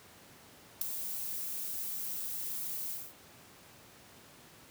violet noise with ADSR envelope, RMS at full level -26 dBFS, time 0.81-3.14 s, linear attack 6 ms, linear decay 5 ms, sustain -12 dB, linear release 240 ms, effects pink hiss -56 dBFS RMS until 4.7 s + high-pass 100 Hz 12 dB/octave

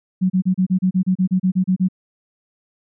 sine tone bursts, 185.6 Hz, F#3, 6 cents sharp, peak -13 dBFS, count 14, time 0.21-1.886 s, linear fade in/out 20 ms, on 90 ms, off 32 ms, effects none

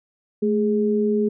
sine tone pair together, 216.8 / 415.3 Hz, A3 / G#4, -25 / 0 cents, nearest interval major seventh, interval 1125 cents, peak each -20 dBFS, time 0.42-1.29 s, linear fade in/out 10 ms, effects none

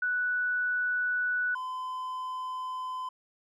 sine / triangle tone pair in turn, 1480 / 1020.2 Hz, F#6 / C6, 0 / -44 cents, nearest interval tritone, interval 644 cents, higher first, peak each -26 / -31 dBFS, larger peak first, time 0.02-1.55 / 1.55-3.09 s, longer second, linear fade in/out 5 ms, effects none

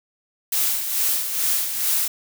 blue noise with tremolo, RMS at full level -20 dBFS, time 0.52-2.08 s, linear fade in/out 5 ms, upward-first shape sine, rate 2.3 Hz, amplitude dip 55%, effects none

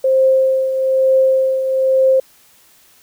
sine tone with tremolo, 527 Hz, C5, 12 cents sharp, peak -8 dBFS, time 0.04-2.2 s, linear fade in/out 5 ms, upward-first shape triangle, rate 1.1 Hz, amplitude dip 60%, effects white hiss -50 dBFS RMS until 3.02 s

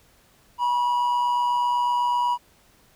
triangle tone with amplitude modulation, 971 Hz, B5, 30 cents flat, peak -16 dBFS, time 0.58-2.38 s, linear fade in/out 50 ms, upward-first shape sine, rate 128 Hz, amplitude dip 40%, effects pink hiss -58 dBFS RMS until 2.95 s

